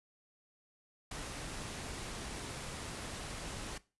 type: noise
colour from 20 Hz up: pink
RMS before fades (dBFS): -43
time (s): 1.11-3.78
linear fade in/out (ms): 5
effects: noise-tail reverb RT60 0.3 s tail -19 dB re dry + resampled to 24000 Hz